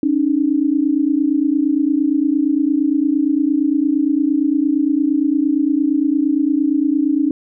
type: tone pair together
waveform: sine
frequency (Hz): 277.5 / 306.2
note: C#4 / D#4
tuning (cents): +2 / -28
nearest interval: major second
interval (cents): 170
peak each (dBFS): -16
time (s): 0.03-7.31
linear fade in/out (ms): 2
effects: none